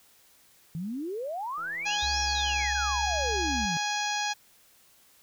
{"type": "exponential two-way sweep", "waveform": "sine", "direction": "up then down", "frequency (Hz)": [155.56, 5760, 155.56], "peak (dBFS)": -31, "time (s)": [0.75, 3.77], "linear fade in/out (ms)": 0, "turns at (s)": 2.2}
{"type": "click train", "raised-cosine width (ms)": 1, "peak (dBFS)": -40, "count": 178, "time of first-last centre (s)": [1.58, 2.646], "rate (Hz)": 166}
{"type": "harmonic tone", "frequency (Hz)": 830.6, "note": "G#5", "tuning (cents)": 0, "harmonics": [1, 2, 3, 4, 5, 6, 7, 8], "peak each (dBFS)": [-31, -34, -36, -37, -38, -39, -39, -40], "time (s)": [1.85, 4.34], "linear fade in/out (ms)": 20}
{"type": "tone with pitch glide", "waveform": "sine", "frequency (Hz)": [66.4, 67.33], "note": ["C2", "C#2"], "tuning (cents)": [26, -50], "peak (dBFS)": -33, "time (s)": [2.02, 3.66], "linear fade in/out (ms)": 10, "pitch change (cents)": 24, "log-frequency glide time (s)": [2.77, 3.24]}
{"effects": ["white hiss -60 dBFS RMS until 5.22 s"]}